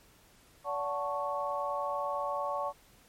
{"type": "chord", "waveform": "sine", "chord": "D major seventh", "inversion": "none", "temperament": "equal with one note detuned", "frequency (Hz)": [574.6, 740, 880, 1108.7], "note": ["D5", "F#5", "A5", "C#6"], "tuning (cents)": [-38, 0, 0, 0], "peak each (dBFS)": [-35, -39, -37, -35], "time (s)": [0.64, 2.73], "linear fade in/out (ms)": 50, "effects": ["pink hiss -61 dBFS RMS until 3.08 s", "MP3 64 kbps"]}